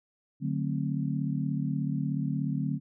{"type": "chord", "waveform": "sine", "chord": "D dominant seventh", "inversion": "none", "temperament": "just", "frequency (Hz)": [146.83, 183.54, 220.2, 264.3], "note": ["D3", "F#3", "A3", "C4"], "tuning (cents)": [0, -14, 2, 18], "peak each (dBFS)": [-30, -34, -35, -34], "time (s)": [0.4, 2.8], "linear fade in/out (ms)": 50, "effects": []}